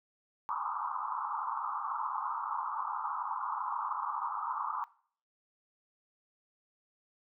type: band-pass noise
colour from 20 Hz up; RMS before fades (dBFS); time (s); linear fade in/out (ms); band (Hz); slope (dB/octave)
pink; -36; 0.49-4.84; 0; 850 to 1300; 96
effects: noise-tail reverb RT60 0.5 s tail -20 dB re dry